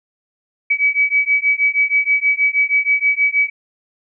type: beating tone pair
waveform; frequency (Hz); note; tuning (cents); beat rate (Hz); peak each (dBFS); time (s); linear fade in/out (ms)
sine; 2277 / 2283.3; C#7 / D7; +46 / -49; 6.3; -16; 0.7-3.5; 10
effects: none